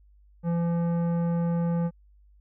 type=tone with tanh clipping; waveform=triangle; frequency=170 Hz; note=F3; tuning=46 cents flat; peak=-25 dBFS; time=0.43-1.91 s; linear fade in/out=50 ms; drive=17 dB; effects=added 50 Hz sine -54 dBFS peak until 2.4 s